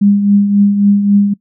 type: tone with tremolo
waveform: sine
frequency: 202.3 Hz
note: G#3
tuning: 45 cents flat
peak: -4 dBFS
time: 0.01-1.34 s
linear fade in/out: 10 ms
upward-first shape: triangle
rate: 3.7 Hz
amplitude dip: 60%
effects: noise-tail reverb RT60 0.1 s tail -21 dB re dry